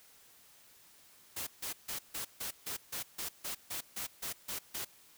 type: noise bursts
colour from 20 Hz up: white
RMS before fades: -39 dBFS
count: 14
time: 1.36-4.85 s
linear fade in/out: 10 ms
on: 110 ms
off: 150 ms
effects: white hiss -61 dBFS RMS until 5.17 s